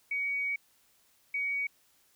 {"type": "tone bursts at uneven times", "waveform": "sine", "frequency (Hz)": 2252, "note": "C#7", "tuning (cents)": 27, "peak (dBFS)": -29, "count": 2, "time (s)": [[0.11, 0.56], [1.34, 1.67]], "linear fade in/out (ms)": 5, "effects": ["white hiss -67 dBFS RMS until 2.15 s"]}